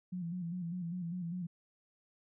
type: tone with vibrato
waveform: sine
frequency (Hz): 174.61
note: F3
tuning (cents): 0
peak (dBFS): -36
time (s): 0.12-1.47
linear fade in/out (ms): 10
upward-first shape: square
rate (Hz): 5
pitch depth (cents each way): 65
effects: none